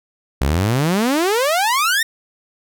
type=exponential sweep; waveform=sawtooth; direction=up; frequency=61.9 to 1883 Hz; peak=-11 dBFS; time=0.41-2.03 s; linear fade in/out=5 ms; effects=none